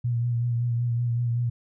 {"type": "tone with vibrato", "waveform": "sine", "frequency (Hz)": 119.3, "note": "A#2", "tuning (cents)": 41, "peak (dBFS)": -22, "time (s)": [0.04, 1.5], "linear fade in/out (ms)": 10, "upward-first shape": "sine", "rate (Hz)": 5.3, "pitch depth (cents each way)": 31, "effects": []}